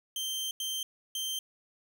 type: tone bursts at uneven times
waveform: sawtooth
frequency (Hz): 3136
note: G7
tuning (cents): 0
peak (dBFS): -29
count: 3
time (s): 0.16-0.51 / 0.6-0.83 / 1.15-1.39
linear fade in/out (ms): 2
effects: none